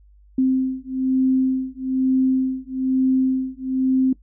sine beating tone pair, 260.6 / 261.7 Hz, C4 / C4, -7 / 0 cents, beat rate 1.1 Hz, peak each -20 dBFS, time 0.38-4.13 s, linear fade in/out 5 ms, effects noise-tail reverb RT60 0.1 s tail -19 dB re dry + added 50 Hz sine -48 dBFS peak until 4.22 s

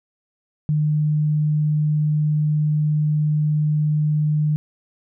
sine tone, 151.4 Hz, D#3, 47 cents flat, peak -16 dBFS, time 0.69-4.56 s, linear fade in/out 0 ms, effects none

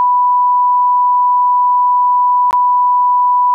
sine tone with dropouts, 987.8 Hz, B5, in tune, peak -8 dBFS, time 0-3.54 s, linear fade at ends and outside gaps 0 ms, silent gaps 2.509-2.529 s, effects none

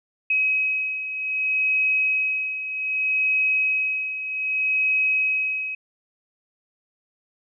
sine beating tone pair, 2543 / 2543.64 Hz, D#7 / D#7, +37 / +38 cents, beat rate 0.64 Hz, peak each -27 / -21 dBFS, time 0.3-5.75 s, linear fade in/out 5 ms, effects none

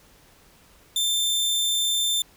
sawtooth tone, 3569 Hz, A7, 24 cents sharp, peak -18 dBFS, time 0.96-2.22 s, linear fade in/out 2 ms, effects pink hiss -55 dBFS RMS until 2.36 s

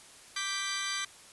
15% pulse chord, G major, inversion second, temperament equal, 1174.7 / 1568 / 1975.5 Hz, D6 / G6 / B6, 0 / 0 / 0 cents, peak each -30 dBFS, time 0.36-1.05 s, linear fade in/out 5 ms, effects white hiss -53 dBFS RMS until 1.32 s + resampled to 24000 Hz

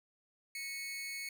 sawtooth tone with amplitude modulation, 2206 Hz, C#7, 9 cents flat, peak -34 dBFS, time 0.55-1.29 s, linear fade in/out 2 ms, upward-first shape sine, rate 288 Hz, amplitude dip 50%, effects none

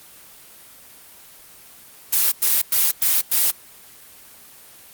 blue noise bursts, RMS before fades -17 dBFS, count 5, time 2.12-3.512 s, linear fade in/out 10 ms, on 200 ms, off 98 ms, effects white hiss -45 dBFS RMS until 4.93 s + Opus 24 kbps

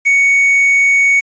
triangle tone with quantisation, 2229 Hz, C#7, 9 cents sharp, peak -6 dBFS, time 0.05-1.21 s, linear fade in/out 20 ms, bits 6, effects resampled to 16000 Hz

